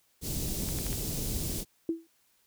pink band-stop noise, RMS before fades -33 dBFS, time 0.21-1.65 s, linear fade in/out 50 ms, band 340 to 5400 Hz, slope 12 dB/octave
clicks, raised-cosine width 0.3 ms, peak -25 dBFS, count 4, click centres 0.688 / 0.787 / 0.866 / 0.929 s
sine tone with exponential decay, 329.6 Hz, E4, in tune, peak -23 dBFS, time 1.89-2.07 s, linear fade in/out 2 ms, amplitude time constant 38 ms
effects white hiss -69 dBFS RMS until 2.46 s

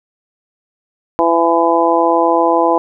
harmonic tone, 167.7 Hz, E3, 30 cents sharp, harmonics 2 / 3 / 4 / 5 / 6, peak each -16 / -16 / -16 / -16 / -16 dBFS, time 1.19-2.78 s, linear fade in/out 0 ms, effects none

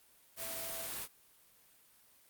sine tone in noise, 663 Hz, E5, 10 cents sharp, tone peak -48 dBFS, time 0.37-0.9 s, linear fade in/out 50 ms, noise white, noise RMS -41 dBFS, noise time 0.36-1.08 s, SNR -10 dB, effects white hiss -65 dBFS RMS until 2.29 s + Opus 32 kbps

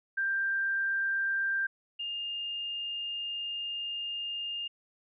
sine tone pair in turn, 1582 / 2819 Hz, G6 / F7, +15 / +16 cents, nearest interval minor seventh, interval 1001 cents, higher second, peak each -27 / -33 dBFS, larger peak first, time 0.17-1.67 / 1.99-4.68 s, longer second, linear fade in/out 10 ms, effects none

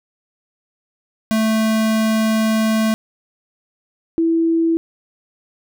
square / sine tone pair in turn, 220 / 329.6 Hz, A3 / E4, 0 / 0 cents, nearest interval perfect fifth, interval 700 cents, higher second, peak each -15 / -13 dBFS, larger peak second, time 1.31-2.94 / 4.18-4.77 s, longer first, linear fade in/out 0 ms, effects none

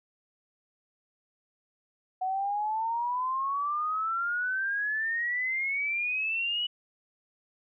sine exponential sweep, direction up, 740 to 2960 Hz, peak -27 dBFS, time 2.21-6.67 s, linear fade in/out 10 ms, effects none

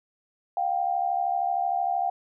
sine tone pair together, 709 / 782 Hz, F5 / G5, +26 / -4 cents, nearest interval major second, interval 170 cents, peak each -26 dBFS, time 0.57-2.1 s, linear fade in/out 2 ms, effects none

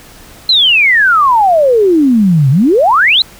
sine exponential two-way sweep, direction down then up, 4186 to 127.2 to 4186 Hz, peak -5 dBFS, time 0.49-3.22 s, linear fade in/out 2 ms, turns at 2.5 s, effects pink hiss -37 dBFS RMS until 3.39 s

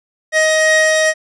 45% pulse tone pair together, 628.4 / 1883 Hz, D#5 / A#6, +17 / +17 cents, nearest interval octave + perfect fifth, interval 1900 cents, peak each -13 dBFS, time 0.32-1.14 s, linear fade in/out 50 ms, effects resampled to 22050 Hz

